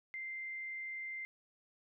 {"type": "tone", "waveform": "sine", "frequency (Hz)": 2088, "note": "C7", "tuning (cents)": -4, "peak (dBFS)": -40, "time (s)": [0.14, 1.25], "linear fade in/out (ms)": 0, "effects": []}